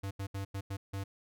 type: tone bursts at uneven times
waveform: square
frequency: 98.1 Hz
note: G2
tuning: 2 cents sharp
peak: -36 dBFS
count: 6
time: 0.03-0.11 / 0.19-0.27 / 0.34-0.45 / 0.54-0.61 / 0.7-0.77 / 0.93-1.04 s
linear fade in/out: 10 ms
effects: none